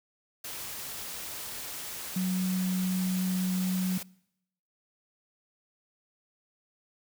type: tone in noise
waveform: sine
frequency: 185 Hz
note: F#3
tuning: in tune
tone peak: -26 dBFS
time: 2.16-3.98 s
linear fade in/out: 5 ms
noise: white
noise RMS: -39 dBFS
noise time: 0.44-4.03 s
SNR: +10 dB
effects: noise-tail reverb RT60 0.8 s tail -24 dB re dry